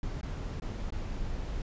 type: noise with dropouts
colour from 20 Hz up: brown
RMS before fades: -35 dBFS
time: 0.03-1.62 s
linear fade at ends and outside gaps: 2 ms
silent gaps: 0.212-0.23 / 0.599-0.62 / 0.905-0.923 s
effects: resampled to 16000 Hz